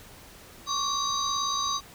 sine tone cluster, 1099 / 1157 / 3822 / 4725 / 6150 Hz, C#6 / D6 / A#7 / D8 / G8, -15 / -26 / +43 / +10 / -34 cents, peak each -31 / -32 / -32 / -34 / -33 dBFS, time 0.66-1.81 s, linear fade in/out 50 ms, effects pink hiss -49 dBFS RMS until 1.94 s

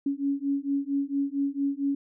sine beating tone pair, 277.2 / 281.6 Hz, C#4 / C#4, 0 / +27 cents, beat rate 4.4 Hz, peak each -28 dBFS, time 0.06-1.95 s, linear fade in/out 5 ms, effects none

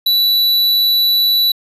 square tone, 3951 Hz, B7, in tune, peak -11 dBFS, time 0.06-1.52 s, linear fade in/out 5 ms, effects resampled to 32000 Hz

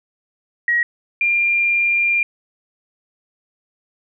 sine tone pair in turn, 1900 / 2394 Hz, A#6 / D7, +33 / +33 cents, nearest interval major third, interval 400 cents, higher second, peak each -14 dBFS, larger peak neither, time 0.68-0.83 / 1.21-2.23 s, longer second, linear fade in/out 2 ms, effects none

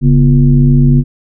sine tone with frequency modulation, 140.3 Hz, C#3, 21 cents sharp, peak -4 dBFS, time 0.01-1.04 s, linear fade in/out 50 ms, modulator 103 Hz, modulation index 0.98, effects none

